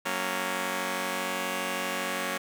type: chord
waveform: 5% pulse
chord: F# major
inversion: none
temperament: just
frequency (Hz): 185 / 231.2 / 277.5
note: F#3 / A#3 / C#4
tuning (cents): 0 / -14 / +2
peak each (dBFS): -23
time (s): 0.05-2.38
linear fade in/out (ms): 10
effects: none